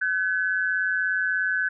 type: tone pair together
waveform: sine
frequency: 1516.7 / 1700 Hz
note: F#6 / G#6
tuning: +42 / +40 cents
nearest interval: major second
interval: 198 cents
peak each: -23 / -27 dBFS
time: 0.01-1.69 s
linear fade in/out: 10 ms
effects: none